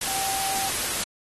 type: tone in noise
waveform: sine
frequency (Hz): 777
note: G5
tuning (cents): -16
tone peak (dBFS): -31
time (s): 0.07-0.69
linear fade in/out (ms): 5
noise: white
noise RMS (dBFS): -27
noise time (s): 0.01-1.04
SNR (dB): -7
effects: AAC 32 kbps